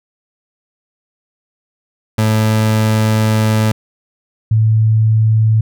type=tone pair in turn; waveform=30% pulse / sine; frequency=109.1 / 110.05 Hz; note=A2 / A2; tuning=-14 / +1 cents; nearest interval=unison; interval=15 cents; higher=second; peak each=-8 dBFS; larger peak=neither; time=2.18-3.72 / 4.51-5.61 s; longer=first; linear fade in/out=5 ms; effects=none